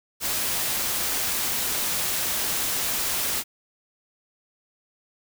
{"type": "noise", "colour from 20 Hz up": "white", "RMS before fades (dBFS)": -26, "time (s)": [0.2, 3.44], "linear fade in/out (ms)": 50, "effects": []}